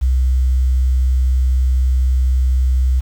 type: tone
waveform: sine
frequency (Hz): 64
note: C2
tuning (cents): -38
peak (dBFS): -10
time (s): 0.01-3.01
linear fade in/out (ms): 20
effects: tanh soft clip ceiling -8 dBFS + 7-bit